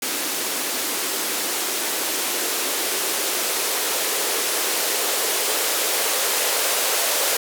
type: noise with band-pass filter sweep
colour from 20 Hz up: violet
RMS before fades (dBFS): -23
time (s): 0.02-7.37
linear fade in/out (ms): 5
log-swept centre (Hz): 300 to 500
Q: 2.4
effects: none